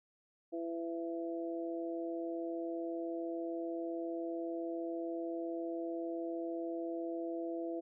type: harmonic tone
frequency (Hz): 167.1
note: E3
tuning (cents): +24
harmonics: 2 / 3 / 4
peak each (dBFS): -38 / -44 / -43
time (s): 0.52-7.81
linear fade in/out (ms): 20
effects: none